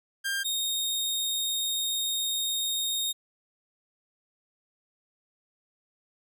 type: tone pair in turn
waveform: sawtooth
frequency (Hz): 1597 / 3707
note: G6 / A#7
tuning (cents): +32 / -10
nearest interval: octave + minor third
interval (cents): 1458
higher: second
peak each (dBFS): -24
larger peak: neither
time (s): 0.24-0.44 / 0.44-3.13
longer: second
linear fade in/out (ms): 20
effects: none